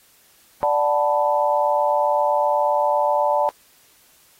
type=chord; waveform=sine; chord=B minor seventh; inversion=first; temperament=equal; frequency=587.3 / 740 / 880 / 987.8 Hz; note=D5 / F#5 / A5 / B5; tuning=0 / 0 / 0 / 0 cents; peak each=-20 / -25 / -20 / -25 dBFS; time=0.63-3.49 s; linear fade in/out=0 ms; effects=white hiss -55 dBFS RMS until 4.39 s + AAC 48 kbps

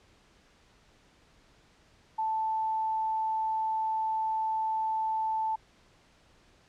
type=tone; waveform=sine; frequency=880 Hz; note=A5; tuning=in tune; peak=-27 dBFS; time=2.18-5.56 s; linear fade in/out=10 ms; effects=pink hiss -62 dBFS RMS until 6.68 s + low-pass 6000 Hz 12 dB/octave

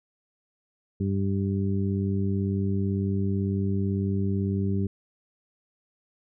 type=harmonic tone; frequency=98 Hz; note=G2; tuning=in tune; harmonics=1 / 2 / 3 / 4; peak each=-26 / -27 / -35 / -34 dBFS; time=1-4.87 s; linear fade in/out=5 ms; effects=none

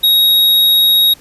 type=tone; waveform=square; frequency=3783 Hz; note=A#7; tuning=25 cents sharp; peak=-8 dBFS; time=0.03-1.14 s; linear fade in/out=10 ms; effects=pink hiss -43 dBFS RMS until 1.2 s + resampled to 32000 Hz

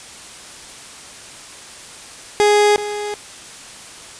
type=tone with echo; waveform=30% pulse; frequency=415.3 Hz; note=G#4; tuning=in tune; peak=-8 dBFS; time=2.4-2.76 s; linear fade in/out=0 ms; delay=380 ms; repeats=1; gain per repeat=-12 dB; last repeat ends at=3.14 s; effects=white hiss -37 dBFS RMS until 4.19 s + resampled to 22050 Hz

